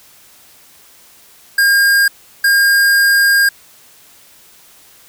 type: tone bursts at uneven times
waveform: square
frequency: 1614 Hz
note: G#6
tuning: 50 cents flat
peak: -9 dBFS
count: 2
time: 1.58-2.08 / 2.44-3.49 s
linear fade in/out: 5 ms
effects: white hiss -45 dBFS RMS until 5.08 s